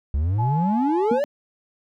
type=exponential sweep; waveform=triangle; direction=up; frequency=66.7 to 599 Hz; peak=-17 dBFS; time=0.14-1.24 s; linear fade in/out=0 ms
type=tone with vibrato; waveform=sine; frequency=852 Hz; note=G#5; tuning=44 cents sharp; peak=-24 dBFS; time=0.38-1.2 s; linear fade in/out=20 ms; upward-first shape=square; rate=7.8 Hz; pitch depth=8 cents each way
type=tone with exponential decay; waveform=sine; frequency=237 Hz; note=A#3; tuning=29 cents sharp; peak=-16 dBFS; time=1.11-1.25 s; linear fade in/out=5 ms; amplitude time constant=29 ms
effects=none